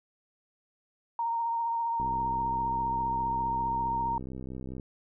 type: tone with vibrato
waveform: sine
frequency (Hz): 927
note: A#5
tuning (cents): -10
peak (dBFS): -27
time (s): 1.19-4.18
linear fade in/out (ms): 2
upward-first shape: triangle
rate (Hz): 15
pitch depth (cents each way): 23
type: click train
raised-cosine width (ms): 3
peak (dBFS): -27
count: 182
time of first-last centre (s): 2-4.798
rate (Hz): 64.7
effects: none